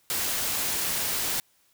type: noise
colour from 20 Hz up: white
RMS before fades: -28 dBFS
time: 0.1-1.4 s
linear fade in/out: 0 ms
effects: white hiss -65 dBFS RMS until 1.73 s